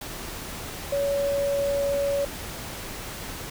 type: tone in noise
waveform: sine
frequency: 563 Hz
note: C#5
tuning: 27 cents sharp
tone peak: -22 dBFS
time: 0.92-2.25 s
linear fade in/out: 5 ms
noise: pink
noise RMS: -36 dBFS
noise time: 0.01-3.5 s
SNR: +11 dB
effects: none